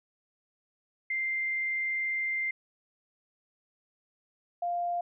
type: tone pair in turn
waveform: sine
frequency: 2093 / 698.5 Hz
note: C7 / F5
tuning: 0 / 0 cents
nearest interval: octave + perfect fifth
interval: 1900 cents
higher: first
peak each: -28 / -28 dBFS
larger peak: neither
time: 1.1-2.51 / 4.62-5.01 s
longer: first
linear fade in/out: 5 ms
effects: none